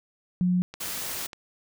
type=tone; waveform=sine; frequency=180 Hz; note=F#3; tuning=47 cents flat; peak=-20 dBFS; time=0.41-0.62 s; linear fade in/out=0 ms
type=click train; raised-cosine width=0.2 ms; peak=-22 dBFS; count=6; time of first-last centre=0.74-1.332 s; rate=8.45 Hz
type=noise; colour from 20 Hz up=white; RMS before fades=-33 dBFS; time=0.8-1.27 s; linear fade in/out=10 ms
effects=none